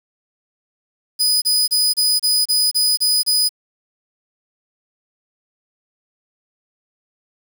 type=tone bursts; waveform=sawtooth; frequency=4978 Hz; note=D#8; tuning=in tune; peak=-11 dBFS; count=9; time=1.19-3.492 s; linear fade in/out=20 ms; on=230 ms; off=29 ms; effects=7-bit